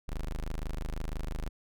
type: tone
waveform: 30% pulse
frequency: 26 Hz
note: G#0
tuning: 3 cents sharp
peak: -30 dBFS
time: 0.08-1.49 s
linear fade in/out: 10 ms
effects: none